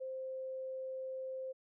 sine tone, 523.3 Hz, C5, in tune, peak -39 dBFS, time 0-1.53 s, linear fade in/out 20 ms, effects none

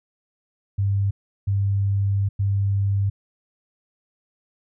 sine tone bursts at uneven times, 99.3 Hz, G2, 23 cents sharp, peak -18 dBFS, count 3, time 0.78-1.11 / 1.47-2.29 / 2.39-3.1 s, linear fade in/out 10 ms, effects none

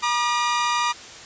sawtooth tone pair together, 959 / 1207.4 Hz, A#5 / D6, +49 / +48 cents, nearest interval major third, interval 399 cents, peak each -19 dBFS, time 0.02-0.93 s, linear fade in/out 20 ms, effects white hiss -40 dBFS RMS until 1.25 s + resampled to 16000 Hz

